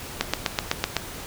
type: click train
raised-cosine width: 0.2 ms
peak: -3 dBFS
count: 7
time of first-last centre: 0.21-0.967 s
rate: 7.93 Hz
effects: pink hiss -37 dBFS RMS until 1.26 s